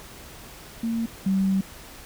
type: tone pair in turn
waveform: sine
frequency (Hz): 228.9 / 192.48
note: A#3 / G3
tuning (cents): -31 / -31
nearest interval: minor third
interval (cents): 300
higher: first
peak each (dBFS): -23 / -19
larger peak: second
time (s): 0.83-1.06 / 1.26-1.61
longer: second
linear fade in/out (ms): 5
effects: added 50 Hz sine -53 dBFS peak until 2.05 s + pink hiss -44 dBFS RMS until 2.05 s